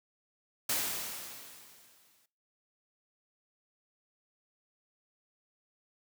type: noise with exponential decay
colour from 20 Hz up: white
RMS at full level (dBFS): -30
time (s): 0.69-2.26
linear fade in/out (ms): 5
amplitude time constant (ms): 340
effects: noise-tail reverb RT60 0.4 s tail -21 dB re dry + high-pass 100 Hz 12 dB/octave